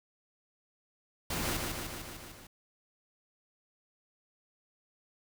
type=noise with echo; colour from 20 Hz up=pink; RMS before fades=-34 dBFS; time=1.3-1.57 s; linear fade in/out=5 ms; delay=150 ms; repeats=6; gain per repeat=-3 dB; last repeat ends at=2.47 s; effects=none